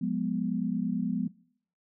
sine chord, F diminished, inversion none, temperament equal with one note detuned, 178.39 / 207.7 / 246.9 Hz, F3 / Ab3 / Cb4, +37 / 0 / 0 cents, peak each -31 dBFS, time 0.01-1.28 s, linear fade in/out 10 ms, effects noise-tail reverb RT60 0.6 s tail -21 dB re dry

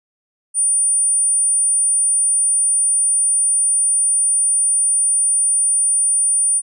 sine tone, 9340 Hz, D9, 11 cents flat, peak -12 dBFS, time 0.54-6.62 s, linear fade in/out 50 ms, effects tanh soft clip ceiling -8 dBFS

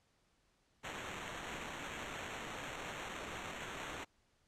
white noise with sample-and-hold, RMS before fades -45 dBFS, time 0.83-4.05 s, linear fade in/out 20 ms, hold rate 4900 Hz, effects pink hiss -75 dBFS RMS until 4.47 s + low-pass 8000 Hz 12 dB/octave

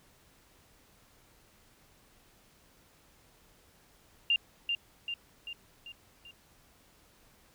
sine tone with echo, 2794 Hz, F7, in tune, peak -23 dBFS, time 4.3-4.36 s, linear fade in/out 2 ms, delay 390 ms, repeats 5, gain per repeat -5 dB, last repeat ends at 6.31 s, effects pink hiss -63 dBFS RMS until 7.54 s

